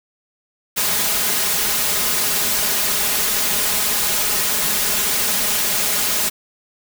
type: noise with comb filter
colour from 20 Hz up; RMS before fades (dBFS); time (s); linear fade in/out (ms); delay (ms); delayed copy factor
white; -19; 0.76-6.3; 20; 4.8; +0.65
effects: none